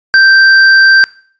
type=tone with hard clipping; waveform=sine; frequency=1566 Hz; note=G6; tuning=2 cents flat; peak=-4 dBFS; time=0.14-1.04 s; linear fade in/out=0 ms; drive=10 dB; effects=noise-tail reverb RT60 0.5 s tail -21 dB re dry + resampled to 16000 Hz